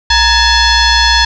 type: tone with frequency modulation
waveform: sine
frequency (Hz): 1685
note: G#6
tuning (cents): +25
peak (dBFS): -6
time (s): 0.1-1.25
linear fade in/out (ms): 5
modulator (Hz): 872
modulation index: 4
effects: none